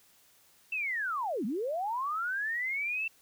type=linear two-way sweep; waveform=sine; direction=down then up; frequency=2695 to 190 to 2695 Hz; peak=-30 dBFS; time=0.72-3.08 s; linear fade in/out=5 ms; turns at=1.45 s; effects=white hiss -63 dBFS RMS until 3.21 s